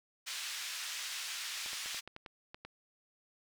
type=band-pass noise; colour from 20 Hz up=white; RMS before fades=-41 dBFS; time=0.26-2.01 s; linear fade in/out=20 ms; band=1700 to 5500 Hz; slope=12 dB/octave
type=clicks; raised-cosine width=0.3 ms; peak=-30 dBFS; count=9; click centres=1.661 / 1.732 / 1.86 / 1.946 / 2.076 / 2.164 / 2.262 / 2.545 / 2.65 s
effects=none